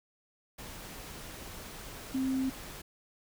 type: tone in noise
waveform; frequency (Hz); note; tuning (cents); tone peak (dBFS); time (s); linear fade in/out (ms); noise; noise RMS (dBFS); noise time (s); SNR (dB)
sine; 263.4; C4; +12; -28; 2.14-2.5; 10; pink; -45; 0.58-2.82; +14
effects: none